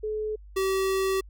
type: tone pair in turn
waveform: sine / square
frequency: 429.1 / 383.6 Hz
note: A4 / G4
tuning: -43 / -37 cents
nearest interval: major second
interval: 194 cents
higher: first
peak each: -27 / -24 dBFS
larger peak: second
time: 0.03-0.36 / 0.56-1.21 s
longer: second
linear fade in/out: 10 ms
effects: added 50 Hz sine -44 dBFS peak until 1.29 s

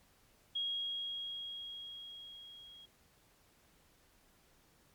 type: tone with level ramp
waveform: sine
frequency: 3284 Hz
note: G#7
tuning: 20 cents flat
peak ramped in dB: -33 to -53 dBFS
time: 0.55-2.86 s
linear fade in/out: 10 ms
effects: pink hiss -68 dBFS RMS until 4.94 s + MP3 96 kbps

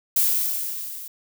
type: noise with level ramp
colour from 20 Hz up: violet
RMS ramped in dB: -18 to -37 dBFS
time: 0.16-1.08 s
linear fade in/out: 5 ms
effects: none

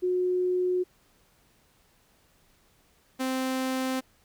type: tone pair in turn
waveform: sine / sawtooth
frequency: 363.4 / 260.5 Hz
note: F#4 / C4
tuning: -31 / -7 cents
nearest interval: tritone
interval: 576 cents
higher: first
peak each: -23 dBFS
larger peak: neither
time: 0.02-0.84 / 3.19-4.01 s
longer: neither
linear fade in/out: 20 ms
effects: pink hiss -64 dBFS RMS until 4.24 s

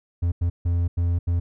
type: tone bursts at uneven times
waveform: triangle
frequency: 86.3 Hz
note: F2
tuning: 20 cents flat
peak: -17 dBFS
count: 5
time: 0.22-0.32 / 0.41-0.5 / 0.65-0.88 / 0.97-1.19 / 1.27-1.4 s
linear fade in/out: 10 ms
effects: none

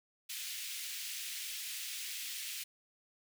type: high-pass noise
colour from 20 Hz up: pink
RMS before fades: -42 dBFS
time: 0.29-2.64 s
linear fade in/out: 10 ms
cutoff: 2300 Hz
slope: 24 dB/octave
effects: none

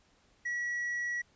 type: tone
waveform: triangle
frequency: 1929 Hz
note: B6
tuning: 41 cents flat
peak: -30 dBFS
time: 0.45-1.22 s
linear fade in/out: 10 ms
effects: pink hiss -67 dBFS RMS until 1.35 s + resampled to 16000 Hz

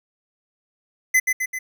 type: tone with echo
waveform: square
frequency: 2030 Hz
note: B6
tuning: 47 cents sharp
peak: -14 dBFS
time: 1.14-1.2 s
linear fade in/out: 10 ms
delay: 130 ms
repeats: 3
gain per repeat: -4 dB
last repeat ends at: 1.59 s
effects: none

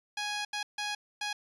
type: tone bursts at uneven times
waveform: 10% pulse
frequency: 830.6 Hz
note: G#5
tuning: in tune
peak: -24 dBFS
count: 4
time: 0.17-0.45 / 0.53-0.63 / 0.78-0.95 / 1.21-1.33 s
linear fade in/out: 5 ms
effects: resampled to 24000 Hz

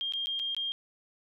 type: tone with dropouts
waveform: sine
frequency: 3212 Hz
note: G7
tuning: 41 cents sharp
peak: -30 dBFS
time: 0.01-0.72 s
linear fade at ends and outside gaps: 0 ms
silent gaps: 0.123-0.136 / 0.259-0.27 / 0.393-0.397 / 0.548-0.566 s
effects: none

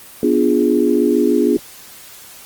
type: chord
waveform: sine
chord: B diminished seventh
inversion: none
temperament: equal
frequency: 246.9 / 293.7 / 349.2 / 415.3 Hz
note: B3 / D4 / F4 / Ab4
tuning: 0 / 0 / 0 / 0 cents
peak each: -17 dBFS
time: 0.23-1.57 s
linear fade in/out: 2 ms
effects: white hiss -39 dBFS RMS until 2.45 s + Opus 24 kbps

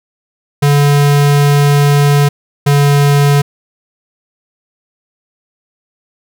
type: tone pair in turn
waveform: square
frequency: 143.8 / 143.07 Hz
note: D3 / D3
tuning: -36 / -45 cents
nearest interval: unison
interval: 9 cents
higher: first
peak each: -7 dBFS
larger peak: neither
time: 0.62-2.29 / 2.66-3.42 s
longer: first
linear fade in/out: 10 ms
effects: none

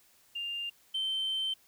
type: tone pair in turn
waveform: sine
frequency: 2799 / 3102 Hz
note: F7 / G7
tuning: +3 / -19 cents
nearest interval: major second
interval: 178 cents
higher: second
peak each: -33 / -28 dBFS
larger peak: second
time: 0.35-0.7 / 0.94-1.54 s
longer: second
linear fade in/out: 10 ms
effects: tanh soft clip ceiling -27 dBFS + white hiss -64 dBFS RMS until 1.67 s

